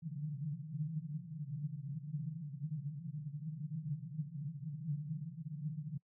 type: band-pass noise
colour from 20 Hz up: white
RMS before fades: -42 dBFS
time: 0.02-5.98 s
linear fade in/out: 10 ms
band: 140 to 160 Hz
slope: 96 dB/octave
effects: noise-tail reverb RT60 0.1 s tail -25 dB re dry